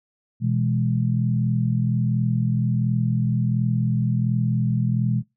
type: chord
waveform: sine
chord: E major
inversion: second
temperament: equal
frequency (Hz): 123.47 / 164.81 / 207.7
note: B2 / E3 / G#3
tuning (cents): 0 / 0 / 0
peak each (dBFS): -21 / -26 / -25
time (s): 0.4-5.23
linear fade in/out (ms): 50
effects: noise-tail reverb RT60 0.2 s tail -19 dB re dry